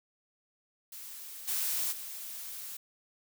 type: noise with level steps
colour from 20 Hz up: blue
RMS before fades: -45 / -32 / -42 dBFS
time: 0.92-2.77 s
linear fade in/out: 5 ms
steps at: 1.47 / 1.91 s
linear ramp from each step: 20 ms
effects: none